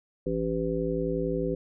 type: harmonic tone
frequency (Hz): 55.5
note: A1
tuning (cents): +16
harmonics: 1 / 3 / 5 / 7 / 9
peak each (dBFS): -36 / -32 / -33 / -31 / -31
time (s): 0.26-1.55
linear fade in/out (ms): 5
effects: none